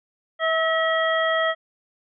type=harmonic tone with a mistuned harmonic; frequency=648 Hz; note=E5; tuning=30 cents flat; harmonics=1 / 2 / 3 / 5; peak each=-22 / -25 / -24 / -30 dBFS; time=0.39-1.55 s; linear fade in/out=50 ms; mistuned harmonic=3; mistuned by=-21 cents; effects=none